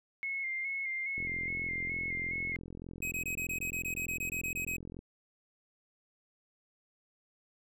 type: tone with vibrato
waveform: sine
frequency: 2143 Hz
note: C7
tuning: 41 cents sharp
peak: -33 dBFS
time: 0.23-2.56 s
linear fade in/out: 0 ms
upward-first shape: square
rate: 2.4 Hz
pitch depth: 33 cents each way
type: click train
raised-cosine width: 3 ms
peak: -32 dBFS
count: 166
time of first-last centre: 1.18-4.991 s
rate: 43.3 Hz
type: tone bursts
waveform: square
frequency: 2535 Hz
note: D#7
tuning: 32 cents sharp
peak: -34 dBFS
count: 15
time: 3.02-4.767 s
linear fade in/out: 5 ms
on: 95 ms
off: 23 ms
effects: none